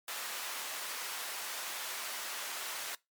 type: high-pass noise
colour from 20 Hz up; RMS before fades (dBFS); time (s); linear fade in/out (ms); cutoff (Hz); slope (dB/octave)
pink; -40; 0.08-2.95; 2; 920; 12
effects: noise-tail reverb RT60 0.2 s tail -22 dB re dry + MP3 96 kbps